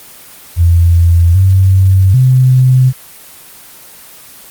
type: tone with pitch steps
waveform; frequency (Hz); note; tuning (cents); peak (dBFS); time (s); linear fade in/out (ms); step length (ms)
sine; 85.2 / 94.9 / 128.7; F2 / F#2 / C3; -42 / +44 / -28; -4; 0.56-2.93; 50; 790
effects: white hiss -35 dBFS RMS until 4.5 s + Opus 24 kbps